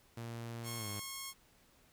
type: tone with pitch glide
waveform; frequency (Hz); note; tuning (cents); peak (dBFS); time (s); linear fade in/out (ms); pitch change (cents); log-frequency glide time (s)
sawtooth; 116.54 to 102.63; A#2 to G#2; 0 to -20; -38; 0.17-1; 5; -220; 0.78-0.87
type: tone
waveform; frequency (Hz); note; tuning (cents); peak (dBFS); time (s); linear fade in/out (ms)
5% pulse; 1085; C#6; -37; -30; 0.63-1.34; 50
effects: pink hiss -67 dBFS RMS until 1.92 s